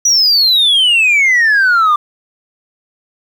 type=exponential sweep; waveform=sine; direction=down; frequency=5920 to 1174.7 Hz; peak=-5 dBFS; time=0.05-1.96 s; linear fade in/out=5 ms; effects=tanh soft clip ceiling -6 dBFS + 7-bit